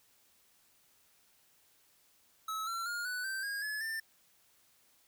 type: tone with pitch steps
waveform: square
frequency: 1295 / 1356.2 / 1420.4 / 1487.6 / 1557.9 / 1631.6 / 1708.8 / 1789.6 Hz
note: E6 / E6 / F6 / F#6 / G6 / G#6 / G#6 / A6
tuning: -31 / +49 / +29 / +9 / -11 / -31 / +49 / +29 cents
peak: -36 dBFS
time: 2.48-4 s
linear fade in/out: 5 ms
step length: 190 ms
effects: white hiss -68 dBFS RMS until 5.07 s